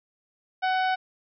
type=harmonic tone; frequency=748 Hz; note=F#5; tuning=19 cents sharp; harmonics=1 / 2 / 3 / 4 / 5 / 6 / 7; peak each=-23 / -29 / -36 / -38 / -41 / -46 / -47 dBFS; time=0.62-0.96 s; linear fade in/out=20 ms; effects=none